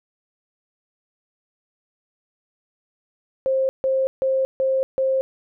sine tone bursts, 530 Hz, C5, 22 cents sharp, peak -17 dBFS, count 5, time 3.46-5.21 s, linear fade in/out 0 ms, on 230 ms, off 150 ms, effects none

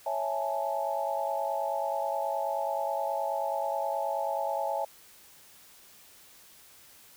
sine chord, A major seventh, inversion first, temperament equal, 554.4 / 659.3 / 830.6 / 880 Hz, C#5 / E5 / G#5 / A5, 0 / 0 / 0 / 0 cents, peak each -34 / -33 / -33 / -35 dBFS, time 0.06-4.85 s, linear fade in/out 5 ms, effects white hiss -55 dBFS RMS until 7.16 s

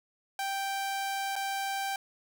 sawtooth tone with dropouts, 784 Hz, G5, in tune, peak -27 dBFS, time 0.39-1.96 s, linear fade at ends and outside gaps 2 ms, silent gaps 1.356-1.362 s, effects none

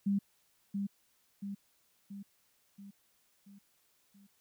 sine tone with echo, 199.4 Hz, G3, 30 cents sharp, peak -27 dBFS, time 0.06-0.19 s, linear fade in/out 10 ms, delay 680 ms, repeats 6, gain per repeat -5 dB, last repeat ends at 4.27 s, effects white hiss -72 dBFS RMS until 4.4 s

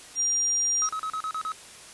sine tone, 5700 Hz, F8, 34 cents sharp, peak -22 dBFS, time 0.15-0.9 s, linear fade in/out 50 ms
triangle tone bursts, 1279 Hz, D#6, 47 cents sharp, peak -26 dBFS, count 7, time 0.82-1.519 s, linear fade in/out 0 ms, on 69 ms, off 36 ms
effects white hiss -46 dBFS RMS until 1.93 s + resampled to 24000 Hz

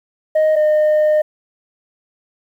sine tone pair in turn, 622.3 / 610.6 Hz, D#5 / D#5, 0 / -33 cents, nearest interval unison, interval 33 cents, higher first, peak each -8 dBFS, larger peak neither, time 0.35-0.56 / 0.56-1.22 s, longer second, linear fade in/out 10 ms, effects tanh soft clip ceiling -10 dBFS + 8-bit

